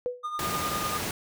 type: tone with exponential decay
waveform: sine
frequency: 493.9 Hz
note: B4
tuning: in tune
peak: -23 dBFS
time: 0.06-0.28 s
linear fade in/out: 0 ms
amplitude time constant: 47 ms
type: tone with tremolo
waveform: triangle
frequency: 1219 Hz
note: D#6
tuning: 36 cents flat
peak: -26 dBFS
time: 0.23-0.99 s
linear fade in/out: 20 ms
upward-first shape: triangle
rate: 10 Hz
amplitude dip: 60%
type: high-pass noise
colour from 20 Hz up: pink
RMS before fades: -32 dBFS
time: 0.39-1.11 s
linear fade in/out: 2 ms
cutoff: 100 Hz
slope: 12 dB/octave
effects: none